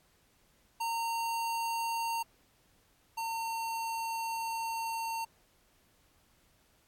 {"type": "tone pair in turn", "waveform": "square", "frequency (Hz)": [919, 909.5], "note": ["A#5", "A#5"], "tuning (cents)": [-25, -43], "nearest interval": "unison", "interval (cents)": 18, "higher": "first", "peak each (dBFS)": [-32, -34], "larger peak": "first", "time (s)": [[0.8, 2.23], [3.17, 5.25]], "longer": "second", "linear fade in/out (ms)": 10, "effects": ["pink hiss -68 dBFS RMS until 6.87 s", "AAC 64 kbps"]}